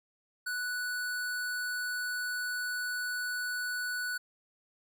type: tone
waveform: square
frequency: 1480 Hz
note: F#6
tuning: in tune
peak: -33 dBFS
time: 0.46-4.18 s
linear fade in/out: 10 ms
effects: none